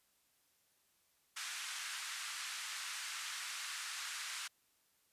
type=band-pass noise; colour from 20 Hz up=pink; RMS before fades=-44 dBFS; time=1.36-4.48 s; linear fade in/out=10 ms; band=1300 to 9700 Hz; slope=24 dB/octave; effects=white hiss -75 dBFS RMS until 5.12 s + resampled to 32000 Hz